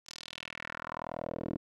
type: tone with band-pass filter sweep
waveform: 10% pulse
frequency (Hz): 40.75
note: E1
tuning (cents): -19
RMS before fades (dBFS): -41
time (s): 0.06-1.57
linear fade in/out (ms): 10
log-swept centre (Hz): 5700 to 320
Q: 2.5
effects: none